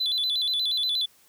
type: tone with vibrato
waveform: sine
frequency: 3729 Hz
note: A#7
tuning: in tune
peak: -21 dBFS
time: 0-1.06 s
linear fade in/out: 10 ms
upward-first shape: square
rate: 8.4 Hz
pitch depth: 130 cents each way
effects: tanh soft clip ceiling -21 dBFS + white hiss -59 dBFS RMS until 1.28 s